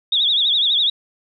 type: tone with vibrato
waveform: sine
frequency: 3555 Hz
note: A7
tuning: 17 cents sharp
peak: -14 dBFS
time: 0.12-0.9 s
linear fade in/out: 5 ms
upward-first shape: triangle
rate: 12 Hz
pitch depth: 160 cents each way
effects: none